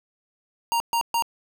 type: tone bursts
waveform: square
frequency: 932.3 Hz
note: A#5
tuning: in tune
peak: -21 dBFS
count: 3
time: 0.72-1.223 s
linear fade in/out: 0 ms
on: 81 ms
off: 130 ms
effects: none